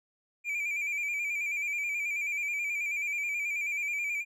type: tone with vibrato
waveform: triangle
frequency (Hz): 2349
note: D7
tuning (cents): 0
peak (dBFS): -28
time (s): 0.44-4.25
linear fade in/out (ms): 50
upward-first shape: square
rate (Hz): 9.3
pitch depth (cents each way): 41
effects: none